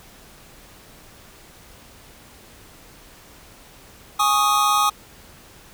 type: chord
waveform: square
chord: Ab suspended fourth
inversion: none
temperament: equal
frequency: 830.6 / 1108.7 / 1244.5 Hz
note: Ab5 / Db6 / Eb6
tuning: 0 / 0 / 0 cents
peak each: -23 / -23 / -19 dBFS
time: 4.19-4.9 s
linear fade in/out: 10 ms
effects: pink hiss -47 dBFS RMS until 5.73 s